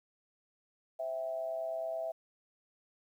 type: tone with amplitude modulation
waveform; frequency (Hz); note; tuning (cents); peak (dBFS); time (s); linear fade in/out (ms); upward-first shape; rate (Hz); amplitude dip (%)
sine; 656; E5; -9; -31; 0.99-2.12; 10; sine; 129; 65
effects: 11-bit